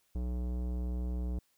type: tone with tanh clipping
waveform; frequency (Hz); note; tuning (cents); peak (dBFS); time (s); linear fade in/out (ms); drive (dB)
sine; 61.1; B1; -18; -34; 0.15-1.39; 5; 17
effects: white hiss -73 dBFS RMS until 1.57 s